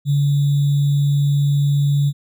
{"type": "tone with sample-and-hold", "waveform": "sine", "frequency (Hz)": 142.8, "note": "D3", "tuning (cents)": -48, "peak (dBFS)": -13, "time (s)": [0.05, 2.13], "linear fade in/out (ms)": 50, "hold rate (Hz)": 3675, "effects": []}